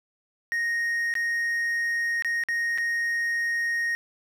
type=tone with dropouts; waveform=triangle; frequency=1864.7 Hz; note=A#6; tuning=in tune; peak=-22 dBFS; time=0.52-3.95 s; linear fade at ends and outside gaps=0 ms; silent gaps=1.139-1.153 / 2.223-2.247 / 2.437-2.486 / 2.777-2.783 s; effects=none